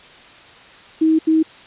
sine tone bursts at uneven times, 318.2 Hz, D#4, 39 cents sharp, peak -11 dBFS, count 2, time 1.01-1.19 / 1.27-1.43 s, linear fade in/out 10 ms, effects white hiss -43 dBFS RMS until 1.66 s + resampled to 8000 Hz

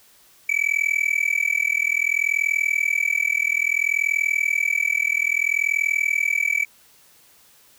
triangle tone with amplitude modulation, 2300 Hz, D7, 37 cents flat, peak -13 dBFS, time 0.49-6.65 s, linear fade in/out 5 ms, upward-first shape sine, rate 40.6 Hz, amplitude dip 100%, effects white hiss -54 dBFS RMS until 7.78 s

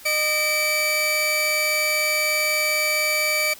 sawtooth tone pair together, 612.4 / 2308 Hz, D#5 / D7, -28 / -31 cents, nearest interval octave + major seventh, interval 2297 cents, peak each -22 / -17 dBFS, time 0.05-3.54 s, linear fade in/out 10 ms, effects white hiss -44 dBFS RMS until 3.59 s

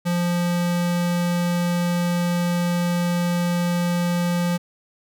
square tone, 174.61 Hz, F3, in tune, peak -20 dBFS, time 0.05-4.58 s, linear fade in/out 20 ms, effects none

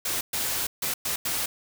white noise bursts at uneven times, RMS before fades -28 dBFS, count 5, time 0.05-0.21 / 0.33-0.67 / 0.82-0.94 / 1.05-1.16 / 1.25-1.46 s, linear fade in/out 5 ms, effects none

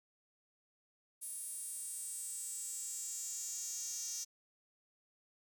sawtooth tone with high-pass filter sweep, 466 Hz, A#4, 1 cent flat, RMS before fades -43 dBFS, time 1.21-4.25 s, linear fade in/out 20 ms, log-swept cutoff 9900 to 6100 Hz, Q 6, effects none

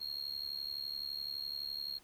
triangle tone with amplitude modulation, 4265 Hz, C8, 32 cents sharp, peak -33 dBFS, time 0-1.99 s, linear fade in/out 20 ms, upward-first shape sine, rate 71.8 Hz, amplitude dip 90%, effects pink hiss -63 dBFS RMS until 2.03 s

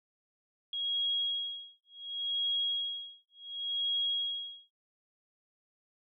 sine tone with tremolo, 3296 Hz, G#7, 14 cents flat, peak -28 dBFS, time 0.73-4.72 s, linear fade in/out 2 ms, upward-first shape sine, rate 0.69 Hz, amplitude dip 100%, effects none

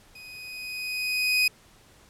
30% pulse tone with level ramp, 2500 Hz, D#7, 8 cents sharp, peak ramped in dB -41 to -16 dBFS, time 0.15-1.48 s, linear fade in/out 5 ms, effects pink hiss -56 dBFS RMS until 2.09 s + low-pass 12000 Hz 12 dB/octave

